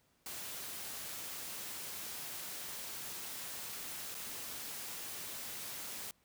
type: noise with dropouts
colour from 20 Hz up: white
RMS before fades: -44 dBFS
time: 0.26-6.11 s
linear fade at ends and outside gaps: 1 ms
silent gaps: 4.145-4.15 s
effects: pink hiss -73 dBFS RMS until 6.24 s + high-pass 60 Hz 12 dB/octave